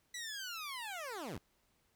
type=linear sweep; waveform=15% pulse; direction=down; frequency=1985 to 65.41 Hz; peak=-35 dBFS; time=0.14-1.38 s; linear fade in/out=5 ms; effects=pink hiss -75 dBFS RMS until 1.95 s